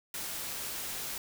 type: noise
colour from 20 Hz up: white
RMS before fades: -38 dBFS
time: 0.14-1.18 s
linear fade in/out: 2 ms
effects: none